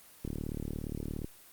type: click train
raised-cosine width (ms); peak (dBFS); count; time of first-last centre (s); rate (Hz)
3; -23; 38; 0.25-1.245; 37.2
effects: white hiss -56 dBFS RMS until 1.52 s + Opus 24 kbps